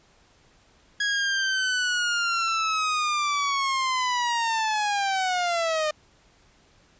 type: linear sweep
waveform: sawtooth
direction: down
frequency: 1661.2 to 605 Hz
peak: -19 dBFS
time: 1-5.91 s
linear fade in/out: 5 ms
effects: pink hiss -59 dBFS RMS until 6.99 s + resampled to 16000 Hz